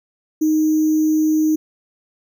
sine tone with sample-and-hold, 311.1 Hz, D#4, in tune, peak -13 dBFS, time 0.41-1.56 s, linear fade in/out 10 ms, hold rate 6300 Hz, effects none

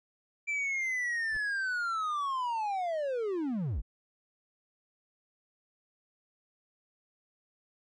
triangle linear sweep, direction down, 2349 to 36.71 Hz, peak -28 dBFS, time 0.47-3.82 s, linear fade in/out 20 ms
brown noise with exponential growth, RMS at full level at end -40 dBFS, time 1.26-1.37 s, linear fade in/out 2 ms, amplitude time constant 22 ms
effects resampled to 22050 Hz

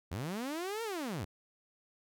sawtooth linear two-way sweep, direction up then down, 74 to 468.3 to 74 Hz, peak -32 dBFS, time 0.11-1.25 s, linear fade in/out 10 ms, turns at 0.83 s, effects none

